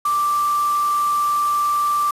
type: tone in noise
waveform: sine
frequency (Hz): 1174.7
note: D6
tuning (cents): 0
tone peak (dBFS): -16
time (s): 0.05-2.11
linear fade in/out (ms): 5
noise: white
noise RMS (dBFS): -34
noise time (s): 0.05-2.11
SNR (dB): +15
effects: resampled to 32000 Hz